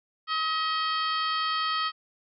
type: harmonic tone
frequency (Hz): 635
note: D#5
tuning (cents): +35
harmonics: 2 / 3 / 4 / 5 / 6 / 7 / 8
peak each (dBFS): -27 / -35 / -40 / -33 / -44 / -35 / -44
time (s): 0.27-1.92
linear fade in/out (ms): 50
effects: none